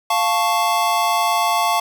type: chord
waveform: square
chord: F augmented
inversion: none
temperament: equal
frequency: 698.5 / 880 / 1108.7 Hz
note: F5 / A5 / C#6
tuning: 0 / 0 / 0 cents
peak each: -21 dBFS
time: 0.1-1.8 s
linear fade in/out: 5 ms
effects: none